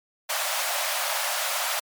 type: high-pass noise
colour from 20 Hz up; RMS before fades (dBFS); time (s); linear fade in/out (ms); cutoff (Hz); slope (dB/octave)
pink; -27; 0.29-1.8; 10; 560; 96
effects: MP3 96 kbps